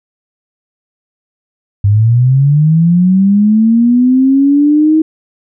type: linear sweep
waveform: sine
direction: up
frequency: 98.2 to 318.1 Hz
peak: -5 dBFS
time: 1.84-5.02 s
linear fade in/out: 5 ms
effects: none